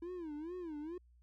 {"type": "tone with vibrato", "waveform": "triangle", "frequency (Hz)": 327.9, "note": "E4", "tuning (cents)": -9, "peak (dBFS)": -39, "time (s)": [0.02, 0.98], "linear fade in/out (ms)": 5, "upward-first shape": "sine", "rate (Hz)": 2.3, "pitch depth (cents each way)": 190, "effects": ["added 60 Hz sine -62 dBFS peak until 1.22 s"]}